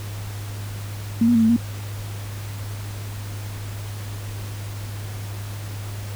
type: tone with pitch steps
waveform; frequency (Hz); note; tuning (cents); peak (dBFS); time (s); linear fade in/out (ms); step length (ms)
sine; 229.5 / 239.7 / 226.2 / 222.6 / 234.8; A#3 / A#3 / A3 / A3 / A#3; -27 / +48 / +48 / +20 / +13; -13; 1.21-1.565; 5; 71
effects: added 102 Hz sine -29 dBFS peak until 6.15 s + pink hiss -39 dBFS RMS until 6.15 s